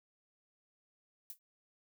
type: noise with exponential decay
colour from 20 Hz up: violet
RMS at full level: -41 dBFS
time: 1.3-1.39 s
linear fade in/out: 1 ms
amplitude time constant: 18 ms
effects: none